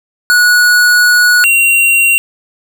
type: tone pair in turn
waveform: square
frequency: 1463 / 2751 Hz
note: F#6 / F7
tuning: -20 / -27 cents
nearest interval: major seventh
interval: 1093 cents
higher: second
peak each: -6 / -7 dBFS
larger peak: first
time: 0.3-1.44 / 1.44-2.18 s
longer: first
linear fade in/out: 0 ms
effects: none